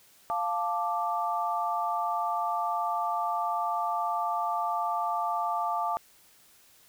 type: chord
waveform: sine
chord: D minor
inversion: first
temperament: equal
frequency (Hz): 698.5 / 880 / 1174.7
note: F5 / A5 / D6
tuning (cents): 0 / 0 / 0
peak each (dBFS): -31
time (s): 0.3-5.97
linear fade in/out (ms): 0
effects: white hiss -59 dBFS RMS until 6.88 s